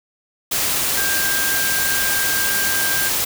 sine tone in noise, 1592 Hz, G6, 26 cents sharp, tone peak -22 dBFS, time 0.97-3.09 s, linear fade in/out 10 ms, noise white, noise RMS -20 dBFS, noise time 0.51-3.25 s, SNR -5 dB, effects none

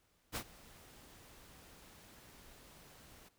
pink noise with ADSR envelope, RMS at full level -38 dBFS, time 0.32-3.29 s, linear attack 43 ms, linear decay 70 ms, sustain -21 dB, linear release 10 ms, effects pink hiss -74 dBFS RMS until 3.38 s

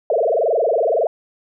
sine tone with frequency modulation, 559 Hz, C#5, 14 cents sharp, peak -14 dBFS, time 0.1-1.07 s, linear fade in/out 2 ms, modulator 21.7 Hz, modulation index 5.7, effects none

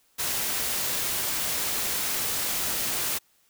white noise, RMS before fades -28 dBFS, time 0.18-3.19 s, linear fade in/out 20 ms, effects white hiss -65 dBFS RMS until 3.49 s

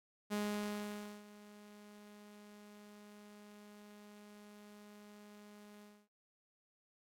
sawtooth tone with ADSR envelope, 207.7 Hz, G#3, in tune, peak -31 dBFS, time 0.3-6.08 s, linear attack 30 ms, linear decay 900 ms, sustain -20 dB, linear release 260 ms, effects AAC 64 kbps

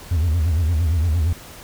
triangle tone with vibrato, 81.7 Hz, E2, 15 cents flat, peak -13 dBFS, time 0.11-1.33 s, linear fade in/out 5 ms, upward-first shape sine, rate 8.7 Hz, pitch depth 150 cents each way, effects tanh soft clip ceiling -9 dBFS + pink hiss -40 dBFS RMS until 1.63 s

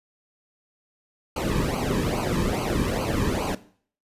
brown noise with flanger, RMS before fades -25 dBFS, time 1.36-3.55 s, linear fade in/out 5 ms, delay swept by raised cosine 0.55 to 1.46 ms, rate 2.4 Hz, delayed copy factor -1, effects noise-tail reverb RT60 0.5 s tail -17 dB re dry + resampled to 32000 Hz

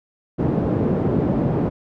pink band-pass noise, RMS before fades -20 dBFS, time 0.38-1.7 s, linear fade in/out 20 ms, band 140 to 400 Hz, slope 12 dB/octave, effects none

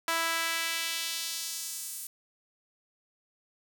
sawtooth tone with high-pass filter sweep, 330 Hz, E4, 2 cents sharp, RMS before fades -33 dBFS, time 0.08-2.07 s, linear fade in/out 2 ms, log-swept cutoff 1100 to 10000 Hz, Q 1.1, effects none

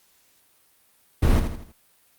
brown noise with echo, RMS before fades -18 dBFS, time 1.22-1.4 s, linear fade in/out 10 ms, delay 81 ms, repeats 4, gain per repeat -7 dB, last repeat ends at 1.724 s, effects white hiss -61 dBFS RMS until 2.18 s + Opus 48 kbps

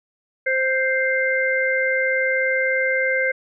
harmonic tone, 523.3 Hz, C5, in tune, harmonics 1 / 3 / 4, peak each -22 / -22 / -22 dBFS, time 0.46-3.32 s, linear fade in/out 10 ms, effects none

